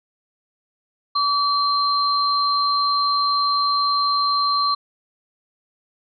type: tone pair together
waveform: sine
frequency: 1148 / 4139 Hz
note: D6 / C8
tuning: -40 / -20 cents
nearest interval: octave + minor seventh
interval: 2220 cents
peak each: -18 / -22 dBFS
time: 1.15-4.75 s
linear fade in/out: 10 ms
effects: none